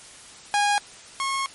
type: tone pair in turn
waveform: sawtooth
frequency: 820 / 1087.3 Hz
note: G#5 / C#6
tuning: -22 / -34 cents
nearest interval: perfect fourth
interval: 488 cents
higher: second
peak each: -15 / -20 dBFS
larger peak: first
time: 0.54-0.78 / 1.2-1.46 s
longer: second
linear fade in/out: 0 ms
effects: white hiss -45 dBFS RMS until 1.54 s + MP3 48 kbps